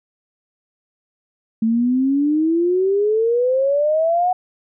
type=exponential sweep; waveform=sine; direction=up; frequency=220 to 740 Hz; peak=-14 dBFS; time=1.62-4.33 s; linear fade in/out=5 ms; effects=none